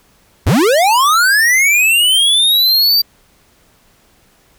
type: linear sweep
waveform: square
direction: up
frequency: 57.4 to 4699 Hz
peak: -9 dBFS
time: 0.46-3.02 s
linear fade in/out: 10 ms
effects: pink hiss -52 dBFS RMS until 4.58 s